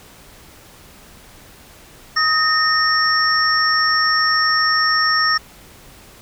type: tone cluster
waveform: sine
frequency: 1261 / 1833 / 5460 Hz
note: D#6 / A#6 / F8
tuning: +23 / -30 / -40 cents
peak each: -18 dBFS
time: 2.16-5.38 s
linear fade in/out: 10 ms
effects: pink hiss -44 dBFS RMS until 6.21 s